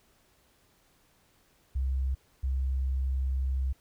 sine tone pair in turn, 65.9 / 65.9 Hz, C2 / C2, +13 / +13 cents, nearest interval unison, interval 0 cents, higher neither, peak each -26 dBFS, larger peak neither, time 1.75-2.15 / 2.43-3.73 s, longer second, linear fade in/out 10 ms, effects pink hiss -66 dBFS RMS until 3.8 s

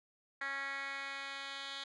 10% pulse tone with band-pass filter sweep, 275.4 Hz, C#4, 11 cents flat, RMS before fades -42 dBFS, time 0.41-1.84 s, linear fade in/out 5 ms, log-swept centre 1900 to 3200 Hz, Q 3.7, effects resampled to 24000 Hz

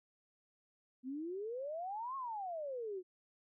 sine exponential two-way sweep, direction up then down, 246.9 to 1102 to 353.2 Hz, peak -39 dBFS, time 1.03-3.03 s, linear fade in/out 50 ms, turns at 2.16 s, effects none

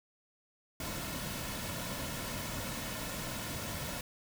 pink noise with comb filter, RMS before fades -39 dBFS, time 0.8-4.01 s, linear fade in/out 2 ms, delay 2.5 ms, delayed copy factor -0.5, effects none

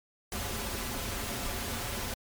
pink noise with comb filter, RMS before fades -35 dBFS, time 0.32-2.14 s, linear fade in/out 2 ms, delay 6.4 ms, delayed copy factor -0.55, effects MP3 96 kbps

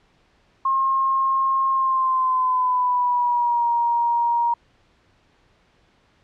sine tone with pitch glide, 1071 to 943.2 Hz, C6 to A#5, +40 to +20 cents, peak -17 dBFS, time 0.65-4.54 s, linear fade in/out 5 ms, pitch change -220 cents, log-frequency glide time 1.7-3.68 s, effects pink hiss -60 dBFS RMS until 6.23 s + low-pass 4000 Hz 12 dB/octave

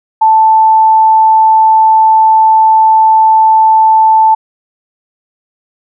sine tone, 880 Hz, A5, in tune, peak -3 dBFS, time 0.21-4.35 s, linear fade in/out 10 ms, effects none

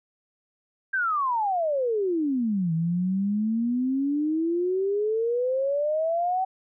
sine exponential two-way sweep, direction down then up, 1610 to 160.3 to 765 Hz, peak -22 dBFS, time 0.93-6.45 s, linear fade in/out 10 ms, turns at 2.73 s, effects none

